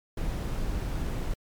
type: noise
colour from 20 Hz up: brown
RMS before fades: -30 dBFS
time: 0.17-1.34 s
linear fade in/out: 5 ms
effects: MP3 96 kbps